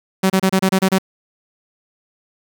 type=tone bursts; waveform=sawtooth; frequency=190 Hz; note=F#3; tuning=46 cents sharp; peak=-8 dBFS; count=8; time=0.23-0.986 s; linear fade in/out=10 ms; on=70 ms; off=28 ms; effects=7-bit